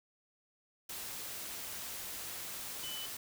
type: tone in noise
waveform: sine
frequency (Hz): 3003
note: F#7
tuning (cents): +25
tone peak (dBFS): -42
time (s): 2.83-3.06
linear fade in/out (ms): 5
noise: white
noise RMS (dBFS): -43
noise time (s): 0.89-3.17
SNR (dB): -2
effects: none